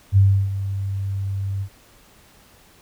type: tone with ADSR envelope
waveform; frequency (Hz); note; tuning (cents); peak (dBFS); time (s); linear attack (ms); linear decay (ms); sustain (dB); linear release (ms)
sine; 98; G2; 0; -9; 0.12-1.69; 49; 320; -13; 75
effects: pink hiss -52 dBFS RMS until 2.81 s